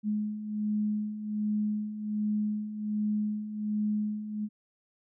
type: beating tone pair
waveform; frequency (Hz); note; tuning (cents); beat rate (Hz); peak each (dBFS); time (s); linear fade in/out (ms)
sine; 210 / 211.3; G#3 / G#3; +19 / +30; 1.3; -35 / -29; 0.03-4.49; 50
effects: none